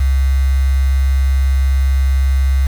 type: tone with quantisation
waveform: sine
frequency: 67.1 Hz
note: C2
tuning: 44 cents sharp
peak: -10 dBFS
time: 0-2.67 s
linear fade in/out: 5 ms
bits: 5
effects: none